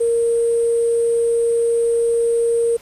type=tone with sample-and-hold; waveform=sine; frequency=466.2 Hz; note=A#4; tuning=in tune; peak=-14 dBFS; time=0-2.77 s; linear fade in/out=10 ms; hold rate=8820 Hz; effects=pink hiss -46 dBFS RMS until 2.81 s + resampled to 32000 Hz